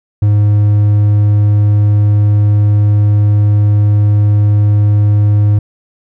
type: tone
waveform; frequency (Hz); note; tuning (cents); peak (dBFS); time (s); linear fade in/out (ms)
triangle; 103.83; G#2; 0; -4; 0.22-5.59; 5
effects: none